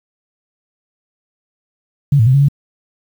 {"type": "tone with pitch steps", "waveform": "sine", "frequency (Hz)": [142.2, 111.1, 129.4, 139.8, 142], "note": ["C#3", "A2", "C3", "C#3", "C#3"], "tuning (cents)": [45, 17, -19, 15, 42], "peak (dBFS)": -7, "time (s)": [2.12, 2.485], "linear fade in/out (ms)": 5, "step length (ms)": 73, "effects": ["7-bit"]}